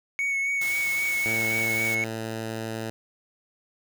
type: tone with vibrato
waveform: triangle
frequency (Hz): 2217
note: C#7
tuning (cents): 0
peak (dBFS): -22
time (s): 0.19-2.04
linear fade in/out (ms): 0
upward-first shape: sine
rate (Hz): 3.8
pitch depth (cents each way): 20
type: noise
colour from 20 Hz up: white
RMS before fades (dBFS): -36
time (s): 0.61-1.95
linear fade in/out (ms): 5
type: tone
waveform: 10% pulse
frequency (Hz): 112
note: A2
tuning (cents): +31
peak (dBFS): -22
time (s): 1.26-2.9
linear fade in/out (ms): 0
effects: none